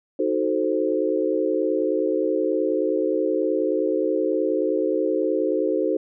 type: chord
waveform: sine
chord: D# diminished seventh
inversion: none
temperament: equal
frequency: 311.1 / 370 / 440 / 523.3 Hz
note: D#4 / F#4 / A4 / C5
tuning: 0 / 0 / 0 / 0 cents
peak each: -25 dBFS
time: 0.19-5.97 s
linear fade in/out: 5 ms
effects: none